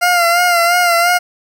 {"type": "tone with vibrato", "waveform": "20% pulse", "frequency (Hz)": 697, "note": "F5", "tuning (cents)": -4, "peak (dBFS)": -5, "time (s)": [0.01, 1.19], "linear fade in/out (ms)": 20, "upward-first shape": "sine", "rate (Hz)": 2.9, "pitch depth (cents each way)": 48, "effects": []}